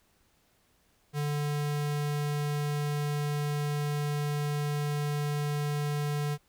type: tone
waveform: square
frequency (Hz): 146.83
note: D3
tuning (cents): 0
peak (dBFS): -29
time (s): 1.13-6.38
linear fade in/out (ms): 50
effects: pink hiss -68 dBFS RMS until 6.48 s